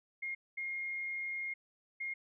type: tone bursts at uneven times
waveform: sine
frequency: 2136 Hz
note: C7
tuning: 35 cents sharp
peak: -36 dBFS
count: 3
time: 0.22-0.35 / 0.57-1.54 / 2-2.14 s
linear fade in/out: 10 ms
effects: none